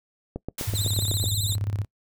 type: click train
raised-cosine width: 2 ms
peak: -17 dBFS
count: 8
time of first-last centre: 0.36-1.241 s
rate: 7.95 Hz
type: noise with exponential decay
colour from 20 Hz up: white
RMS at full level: -31 dBFS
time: 0.58-1.37 s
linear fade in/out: 5 ms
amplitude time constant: 170 ms
type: tone with tremolo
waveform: sine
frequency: 101.3 Hz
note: G#2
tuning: 43 cents flat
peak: -22 dBFS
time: 0.67-1.85 s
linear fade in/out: 10 ms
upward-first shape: square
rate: 17 Hz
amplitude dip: 65%
type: tone with vibrato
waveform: 20% pulse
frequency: 3844 Hz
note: B7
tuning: 48 cents flat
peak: -21 dBFS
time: 0.74-1.56 s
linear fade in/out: 20 ms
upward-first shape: triangle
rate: 15 Hz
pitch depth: 160 cents each way
effects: noise-tail reverb RT60 0.1 s tail -23 dB re dry